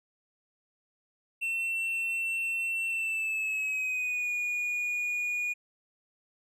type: tone with pitch glide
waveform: triangle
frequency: 2699 to 2447 Hz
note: E7 to D#7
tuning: +40 to -29 cents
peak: -27 dBFS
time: 1.41-5.54 s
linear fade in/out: 20 ms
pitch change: -169 cents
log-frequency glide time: 2.88-4.31 s
effects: none